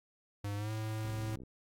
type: tone with pitch glide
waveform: square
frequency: 101.9 to 109.21 Hz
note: G#2 to A2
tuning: -32 to -12 cents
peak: -36 dBFS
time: 0.44-1.36 s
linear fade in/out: 5 ms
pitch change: +120 cents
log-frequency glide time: 0.56-0.71 s
type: click train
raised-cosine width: 3 ms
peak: -36 dBFS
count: 26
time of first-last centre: 1.05-1.435 s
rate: 65 Hz
effects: AAC 64 kbps